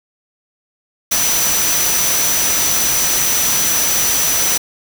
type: tone in noise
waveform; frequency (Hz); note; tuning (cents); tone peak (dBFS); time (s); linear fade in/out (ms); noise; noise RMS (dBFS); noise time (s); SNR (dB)
sine; 5940; F#8; +6; -17; 1.11-4.58; 10; white; -17; 1.11-4.58; -3
effects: none